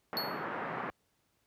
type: band-pass noise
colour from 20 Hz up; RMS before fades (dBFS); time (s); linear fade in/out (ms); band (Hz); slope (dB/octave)
white; -38; 0.13-0.9; 0; 140 to 1600; 24
type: tone with exponential decay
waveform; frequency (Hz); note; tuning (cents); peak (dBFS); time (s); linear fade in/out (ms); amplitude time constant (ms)
square; 4372; C#8; -25; -30; 0.17-0.45; 0; 60
effects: pink hiss -75 dBFS RMS until 1.46 s + high-pass 60 Hz 12 dB/octave